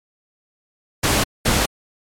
pink noise bursts at uneven times, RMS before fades -17 dBFS, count 2, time 1.03-1.24 / 1.45-1.66 s, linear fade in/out 10 ms, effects low-pass 12000 Hz 12 dB/octave + MP3 96 kbps

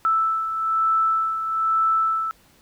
sine beating tone pair, 1318.5 / 1319.6 Hz, E6 / E6, 0 / +1 cents, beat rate 1.1 Hz, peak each -19 / -27 dBFS, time 0.05-2.31 s, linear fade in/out 0 ms, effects pink hiss -56 dBFS RMS until 2.61 s

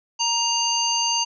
harmonic tone with a mistuned harmonic, 936 Hz, A#5, 7 cents sharp, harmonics 1 / 3 / 5 / 7, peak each -25 / -25 / -25 / -25 dBFS, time 0.19-1.25 s, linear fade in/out 20 ms, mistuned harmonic 7, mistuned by -75 cents, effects none

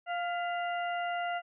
harmonic tone with a mistuned harmonic, 700 Hz, F5, 4 cents sharp, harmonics 1 / 2 / 3 / 4, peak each -32 / -38 / -42 / -44 dBFS, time 0.06-1.42 s, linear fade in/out 50 ms, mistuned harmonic 3, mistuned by -72 cents, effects none

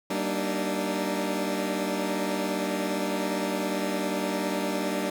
20% pulse chord, Eb major seventh, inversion first, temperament equal with one note detuned, 192.52 / 233.1 / 293.7 / 311.1 Hz, G3 / Bb3 / D4 / Eb4, -31 / 0 / 0 / 0 cents, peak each -26 / -29 / -26 / -30 dBFS, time 0.1-5.1 s, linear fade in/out 5 ms, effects none

